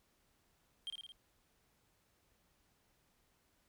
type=tone with echo; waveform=triangle; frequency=3187 Hz; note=G7; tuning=28 cents sharp; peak=-38 dBFS; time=0.87-0.9 s; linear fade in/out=0 ms; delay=55 ms; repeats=4; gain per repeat=-3 dB; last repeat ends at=1.12 s; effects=pink hiss -75 dBFS RMS until 3.68 s